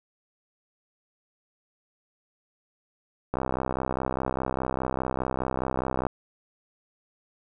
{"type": "click train", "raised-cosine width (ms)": 1, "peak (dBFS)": -13, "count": 178, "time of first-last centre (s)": [3.34, 6.067], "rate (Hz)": 64.9, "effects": []}